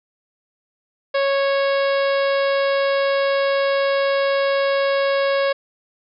harmonic tone, 552 Hz, C#5, 7 cents flat, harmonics 1 / 2 / 3 / 4 / 5 / 6 / 7 / 8 / 9, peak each -17 / -26 / -27 / -31 / -34 / -35 / -36 / -38 / -38 dBFS, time 1.14-5.53 s, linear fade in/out 10 ms, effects none

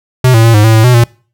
square tone with pitch steps, 127.7 / 113 / 115 / 105.1 / 111.7 / 110.8 / 124.5 / 117.9 Hz, C3 / A2 / A#2 / G#2 / A2 / A2 / B2 / A#2, -42 / +47 / -23 / +21 / +27 / +13 / +14 / +20 cents, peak -4 dBFS, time 0.24-1.04 s, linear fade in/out 5 ms, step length 100 ms, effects noise-tail reverb RT60 0.4 s tail -24 dB re dry

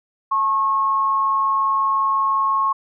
sine tone pair together, 880 / 1088.6 Hz, A5 / C#6, 0 / -32 cents, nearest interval major third, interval 368 cents, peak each -28 / -16 dBFS, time 0.31-2.73 s, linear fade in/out 10 ms, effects none

